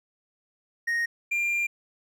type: tone pair in turn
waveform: triangle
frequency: 1864.7 / 2390 Hz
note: A#6 / D7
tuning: 0 / +30 cents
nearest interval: major third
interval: 430 cents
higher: second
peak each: -22 dBFS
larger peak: neither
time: 0.87-1.06 / 1.31-1.67 s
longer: second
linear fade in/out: 10 ms
effects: none